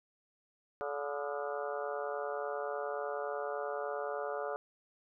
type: harmonic tone with a mistuned harmonic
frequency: 143.5 Hz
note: D3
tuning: 40 cents flat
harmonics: 3 / 4 / 5 / 6 / 7 / 8 / 9 / 10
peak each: -40 / -39 / -42 / -49 / -49 / -45 / -48 / -47 dBFS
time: 0.81-4.56 s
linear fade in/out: 0 ms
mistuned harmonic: 8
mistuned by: +79 cents
effects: none